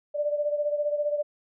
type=beating tone pair; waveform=sine; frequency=587.3 / 602.3 Hz; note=D5 / D5; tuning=0 / +44 cents; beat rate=15 Hz; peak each=-25 / -31 dBFS; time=0.14-1.23 s; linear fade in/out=20 ms; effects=none